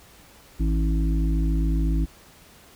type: harmonic tone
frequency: 53.9 Hz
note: A1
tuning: 35 cents flat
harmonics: 1 / 3 / 5 / 6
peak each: -20 / -28 / -31 / -33 dBFS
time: 0.59-2.06 s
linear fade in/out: 20 ms
effects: pink hiss -51 dBFS RMS until 2.75 s